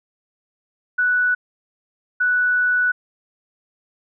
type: tone bursts at uneven times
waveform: sine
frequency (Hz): 1480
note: F#6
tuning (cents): 0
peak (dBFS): -15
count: 2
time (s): 0.98-1.35 / 2.2-2.92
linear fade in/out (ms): 10
effects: none